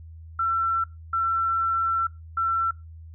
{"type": "tone bursts at uneven times", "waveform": "sine", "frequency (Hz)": 1346, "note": "E6", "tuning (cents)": 36, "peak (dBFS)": -21, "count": 3, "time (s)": [[0.39, 0.84], [1.13, 2.07], [2.37, 2.71]], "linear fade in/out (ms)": 5, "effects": ["noise-tail reverb RT60 0.2 s tail -21 dB re dry", "added 81 Hz sine -40 dBFS peak until 3.14 s"]}